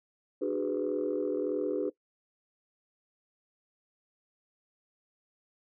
sine chord, G# half-diminished seventh, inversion second, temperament just, 299 / 373.8 / 415.3 / 498.4 Hz, D4 / F#4 / G#4 / B4, +31 / +18 / 0 / +16 cents, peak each -33 dBFS, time 0.41-1.9 s, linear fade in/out 10 ms, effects noise-tail reverb RT60 0.1 s tail -20 dB re dry + tanh soft clip ceiling -21 dBFS

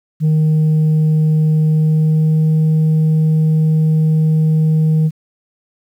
sine tone with pitch glide, 155.56 to 157 Hz, D#3 to D#3, 0 to +16 cents, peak -7 dBFS, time 0.2-5.11 s, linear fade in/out 50 ms, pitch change +16 cents, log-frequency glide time 1.65-2.49 s, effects tanh soft clip ceiling -9 dBFS + 8-bit

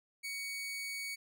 sawtooth tone, 2240 Hz, C#7, 18 cents sharp, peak -35 dBFS, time 0.23-1.16 s, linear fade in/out 20 ms, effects none

